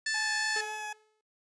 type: harmonic tone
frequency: 880 Hz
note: A5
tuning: in tune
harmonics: 2 / 3 / 4 / 5 / 6 / 7 / 8 / 9 / 10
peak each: -30 / -44 / -47 / -37 / -40 / -48 / -41 / -52 / -46 dBFS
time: 0.06-0.61 s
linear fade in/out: 5 ms
type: tone with vibrato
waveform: 20% pulse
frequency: 850 Hz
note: G#5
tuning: 40 cents sharp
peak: -31 dBFS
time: 0.14-0.93 s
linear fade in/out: 5 ms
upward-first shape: sine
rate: 3.7 Hz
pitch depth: 12 cents each way
type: tone with exponential decay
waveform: sawtooth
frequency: 430.6 Hz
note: A4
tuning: 37 cents flat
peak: -32 dBFS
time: 0.56-1.21 s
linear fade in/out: 2 ms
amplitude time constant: 140 ms
effects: noise-tail reverb RT60 0.4 s tail -26 dB re dry + resampled to 22050 Hz